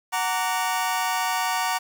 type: chord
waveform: sawtooth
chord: Gb augmented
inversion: none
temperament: just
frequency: 740 / 925 / 1156.2 Hz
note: Gb5 / Bb5 / D6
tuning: 0 / -14 / -27 cents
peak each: -23 / -22 / -26 dBFS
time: 0.12-1.79 s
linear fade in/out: 20 ms
effects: 8-bit